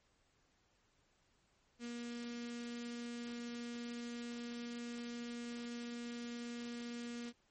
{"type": "tone with notch filter", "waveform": "sawtooth", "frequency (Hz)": 238, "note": "A#3", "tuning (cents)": 36, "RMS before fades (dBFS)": -45, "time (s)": [1.79, 7.33], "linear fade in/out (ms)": 50, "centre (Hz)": 840, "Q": 0.72, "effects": ["pink hiss -75 dBFS RMS until 7.5 s", "MP3 32 kbps"]}